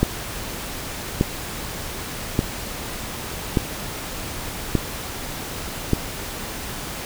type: click train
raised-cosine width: 3 ms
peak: -3 dBFS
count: 6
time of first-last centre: 0.03-5.933 s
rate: 0.847 Hz
effects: pink hiss -31 dBFS RMS until 7.05 s